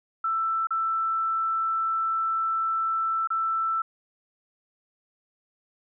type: tone with dropouts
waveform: sine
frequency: 1328 Hz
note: E6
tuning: 12 cents sharp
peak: -23 dBFS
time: 0.24-3.82 s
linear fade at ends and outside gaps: 5 ms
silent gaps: 0.671-0.706 / 3.274-3.303 s
effects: none

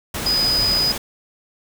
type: tone in noise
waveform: sine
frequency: 4978 Hz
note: D#8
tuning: in tune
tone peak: -16 dBFS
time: 0.26-0.92 s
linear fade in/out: 5 ms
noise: pink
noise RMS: -26 dBFS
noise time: 0.14-0.98 s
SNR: +7 dB
effects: none

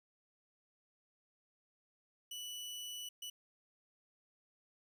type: tone bursts at uneven times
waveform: sawtooth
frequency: 2960 Hz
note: F#7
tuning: in tune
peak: -40 dBFS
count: 2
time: 2.31-3.09 / 3.22-3.3 s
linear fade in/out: 5 ms
effects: 12-bit

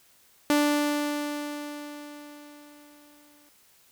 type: tone with exponential decay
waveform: sawtooth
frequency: 293.7 Hz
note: D4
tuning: in tune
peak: -15 dBFS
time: 0.5-3.49 s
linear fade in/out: 1 ms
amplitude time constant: 650 ms
effects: white hiss -60 dBFS RMS until 3.91 s

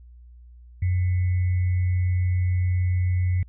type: tone with sample-and-hold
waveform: sine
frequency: 90.7 Hz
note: F#2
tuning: 34 cents flat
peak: -19 dBFS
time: 0.82-3.43 s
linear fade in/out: 5 ms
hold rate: 2100 Hz
effects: added 60 Hz sine -44 dBFS peak until 3.48 s + resampled to 8000 Hz

